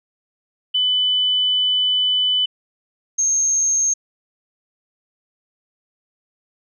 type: tone pair in turn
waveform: sine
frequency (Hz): 3000 / 6423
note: F#7 / G8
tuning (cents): +23 / +41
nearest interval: octave + minor second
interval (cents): 1318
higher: second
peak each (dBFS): -15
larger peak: neither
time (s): 0.74-2.46 / 3.18-3.94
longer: first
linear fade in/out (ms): 10
effects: none